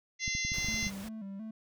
harmonic tone, 688 Hz, F5, 26 cents flat, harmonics 3 / 4 / 5 / 6 / 7 / 8 / 9, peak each -34 / -45 / -44 / -42 / -45 / -42 / -37 dBFS, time 0.19-0.91 s, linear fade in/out 50 ms
clicks, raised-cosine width 5 ms, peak -27 dBFS, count 10, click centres 0.279 / 0.351 / 0.45 / 0.519 / 0.584 / 0.646 / 0.685 / 0.743 / 0.829 / 0.868 s
pink noise, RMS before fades -47 dBFS, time 0.53-1.09 s, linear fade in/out 10 ms
triangle tone with vibrato, 207.7 Hz, G#3, in tune, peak -37 dBFS, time 0.68-1.51 s, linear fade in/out 5 ms, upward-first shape square, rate 2.8 Hz, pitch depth 100 cents each way
effects none

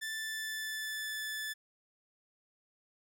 sawtooth tone with pitch glide, 1763 to 1741.7 Hz, A6 to A6, +3 to -18 cents, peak -33 dBFS, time 0.01-1.54 s, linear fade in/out 20 ms, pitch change -21 cents, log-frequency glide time 0.13-1.21 s, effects none

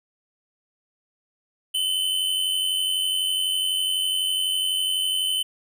square tone pair together, 2960 / 3052 Hz, F#7 / G7, 0 / -47 cents, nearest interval minor second, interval 53 cents, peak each -30 / -23 dBFS, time 1.74-5.43 s, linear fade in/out 10 ms, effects none

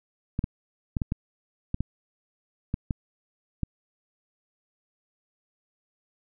clicks, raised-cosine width 5 ms, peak -14 dBFS, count 10, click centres 0.391 / 0.441 / 0.968 / 1.018 / 1.121 / 1.744 / 1.806 / 2.741 / 2.908 / 3.633 s, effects none

